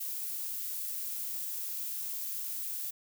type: noise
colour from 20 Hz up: violet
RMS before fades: -37 dBFS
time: 0-2.91 s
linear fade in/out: 10 ms
effects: none